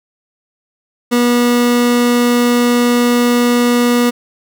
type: tone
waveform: 30% pulse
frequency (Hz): 241.8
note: B3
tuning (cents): -36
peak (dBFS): -7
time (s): 1.11-4.11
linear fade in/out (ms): 20
effects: none